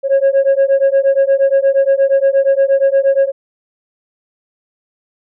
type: beating tone pair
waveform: sine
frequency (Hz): 542 / 550.5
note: C#5 / C#5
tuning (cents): -39 / -12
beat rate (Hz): 8.5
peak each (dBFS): -10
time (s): 0.03-3.32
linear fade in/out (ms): 50
effects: tanh soft clip ceiling -6 dBFS